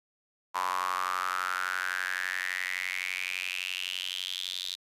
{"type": "tone with high-pass filter sweep", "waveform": "sawtooth", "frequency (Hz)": 91.8, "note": "F#2", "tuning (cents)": -13, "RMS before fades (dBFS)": -33, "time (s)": [0.54, 4.76], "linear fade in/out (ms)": 20, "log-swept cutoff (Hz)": [1000, 3800], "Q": 6.9, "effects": ["resampled to 32000 Hz"]}